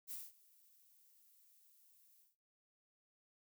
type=noise with ADSR envelope; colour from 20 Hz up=violet; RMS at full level=-45 dBFS; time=0.07-2.36 s; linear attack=46 ms; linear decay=200 ms; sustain=-24 dB; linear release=160 ms; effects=noise-tail reverb RT60 0.3 s tail -18 dB re dry